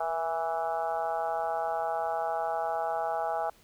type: harmonic tone with a mistuned harmonic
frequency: 164.81 Hz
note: E3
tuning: in tune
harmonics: 3 / 4 / 5 / 6 / 7 / 8 / 9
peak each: -40 / -32 / -31 / -44 / -42 / -40 / -45 dBFS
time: 0-3.5 s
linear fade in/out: 5 ms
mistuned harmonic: 3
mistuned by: -43 cents
effects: pink hiss -60 dBFS RMS until 3.63 s